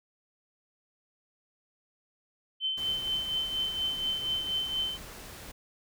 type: tone with tremolo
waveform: sine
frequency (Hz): 3078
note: G7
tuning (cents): -32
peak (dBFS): -26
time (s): 2.6-4.98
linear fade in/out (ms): 50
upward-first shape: triangle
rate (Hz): 4.2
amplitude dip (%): 60
type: noise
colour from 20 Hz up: pink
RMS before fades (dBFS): -45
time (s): 2.77-5.52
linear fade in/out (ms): 10
effects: none